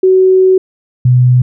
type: tone pair in turn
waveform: sine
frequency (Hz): 375 / 125.14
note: F#4 / B2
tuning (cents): +23 / +23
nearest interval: octave + perfect fifth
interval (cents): 1900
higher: first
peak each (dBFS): -4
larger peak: neither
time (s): 0.03-0.58 / 1.05-1.42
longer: first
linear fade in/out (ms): 5
effects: none